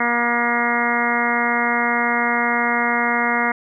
harmonic tone with a mistuned harmonic, 238.2 Hz, A#3, 38 cents sharp, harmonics 1 / 2 / 3 / 4 / 5 / 6 / 7 / 8 / 9, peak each -25 / -28 / -25 / -25 / -26 / -25 / -28 / -24 / -24 dBFS, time 0-3.52 s, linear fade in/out 5 ms, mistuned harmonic 9, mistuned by -15 cents, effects none

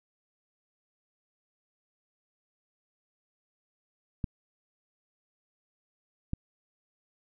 clicks, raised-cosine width 5 ms, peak -18 dBFS, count 2, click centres 4.242 / 6.334 s, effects none

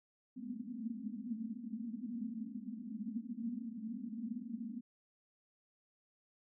white band-pass noise, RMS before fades -43 dBFS, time 0.36-4.81 s, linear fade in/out 20 ms, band 210 to 250 Hz, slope 96 dB/octave, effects none

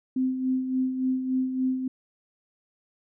sine tone with tremolo, 258.8 Hz, C4, 19 cents flat, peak -21 dBFS, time 0.16-1.88 s, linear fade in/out 5 ms, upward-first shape sine, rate 3.5 Hz, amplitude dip 55%, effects none

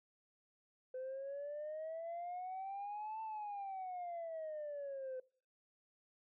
sine exponential two-way sweep, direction up then down, 509 to 889 to 509 Hz, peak -40 dBFS, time 0.94-5.2 s, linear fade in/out 5 ms, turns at 3.22 s, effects noise-tail reverb RT60 0.4 s tail -22 dB re dry + tanh soft clip ceiling -39 dBFS

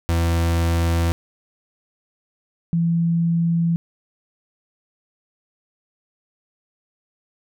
40% pulse / sine tone pair in turn, 84 / 168 Hz, E2 / E3, +33 / +33 cents, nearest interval octave, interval 1200 cents, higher second, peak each -16 dBFS, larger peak neither, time 0.09-1.12 / 2.73-3.76 s, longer neither, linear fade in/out 0 ms, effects none

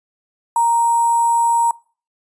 sine tone with sample-and-hold, 932.3 Hz, A#5, in tune, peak -12 dBFS, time 0.56-1.71 s, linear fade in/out 2 ms, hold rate 8820 Hz, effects noise-tail reverb RT60 0.4 s tail -23 dB re dry + resampled to 22050 Hz

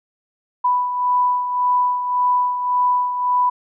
sine beating tone pair, 990 / 991.8 Hz, B5 / B5, +4 / +7 cents, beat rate 1.8 Hz, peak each -16 / -24 dBFS, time 0.64-3.5 s, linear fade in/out 10 ms, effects none

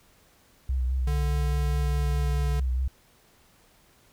sine tone with vibrato, 63.9 Hz, C2, 40 cents flat, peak -23 dBFS, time 0.69-2.88 s, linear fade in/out 5 ms, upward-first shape sine, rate 4.8 Hz, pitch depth 46 cents each way
square tone with pitch glide, 146.83 to 145.06 Hz, D3 to D3, 0 to -21 cents, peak -30 dBFS, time 1.07-2.6 s, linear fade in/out 5 ms, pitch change -21 cents, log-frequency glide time 1.74-2.44 s
effects pink hiss -60 dBFS RMS until 4.12 s

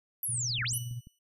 sine linear two-way sweep, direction down then up, 11840 to 1290 to 11840 Hz, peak -30 dBFS, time 0.23-0.78 s, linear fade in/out 2 ms, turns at 0.64 s
sine tone with tremolo, 120.8 Hz, B2, 38 cents flat, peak -33 dBFS, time 0.28-1.01 s, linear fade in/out 20 ms, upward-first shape sine, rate 19 Hz, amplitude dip 45%
clicks, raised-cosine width 5 ms, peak -37 dBFS, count 5, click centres 0.584 / 0.622 / 0.73 / 0.912 / 1.071 s
15% pulse tone with exponential decay, 2960 Hz, F#7, in tune, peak -29 dBFS, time 0.73-1.19 s, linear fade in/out 5 ms, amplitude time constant 100 ms
effects none

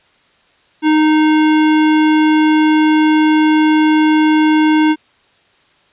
square tone, 309.1 Hz, D#4, 11 cents flat, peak -9 dBFS, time 0.82-4.96 s, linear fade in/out 50 ms, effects white hiss -53 dBFS RMS until 5.92 s + resampled to 8000 Hz

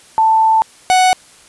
sine / 45% pulse tone pair in turn, 885 / 741.3 Hz, A5 / F#5, +10 / +3 cents, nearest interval minor third, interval 307 cents, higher first, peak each -8 dBFS, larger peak neither, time 0.18-0.62 / 0.9-1.13 s, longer first, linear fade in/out 0 ms, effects white hiss -44 dBFS RMS until 1.48 s + resampled to 24000 Hz

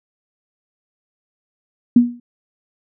sine tone with exponential decay, 241 Hz, B3, 42 cents flat, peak -3 dBFS, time 1.96-2.2 s, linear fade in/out 5 ms, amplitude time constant 52 ms, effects none

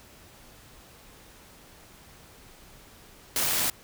white noise with amplitude modulation, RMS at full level -25 dBFS, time 3.36-3.7 s, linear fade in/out 2 ms, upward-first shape sine, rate 81.9 Hz, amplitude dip 25%, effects pink hiss -52 dBFS RMS until 3.83 s

